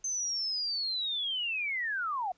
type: linear sweep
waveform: sine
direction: down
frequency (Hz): 6272 to 698.5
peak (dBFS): -30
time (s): 0.04-2.32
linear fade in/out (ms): 5
effects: pink hiss -69 dBFS RMS until 2.37 s + resampled to 16000 Hz